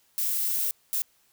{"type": "noise bursts at uneven times", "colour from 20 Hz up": "violet", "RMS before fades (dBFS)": -27, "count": 2, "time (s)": [[0.18, 0.71], [0.93, 1.02]], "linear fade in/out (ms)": 0, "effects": ["white hiss -65 dBFS RMS until 1.32 s"]}